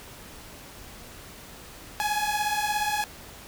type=beating tone pair; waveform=sawtooth; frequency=830.6 / 847.6 Hz; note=G#5 / G#5; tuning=0 / +35 cents; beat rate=17 Hz; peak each=-24 dBFS; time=2-3.04 s; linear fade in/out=0 ms; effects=pink hiss -45 dBFS RMS until 3.47 s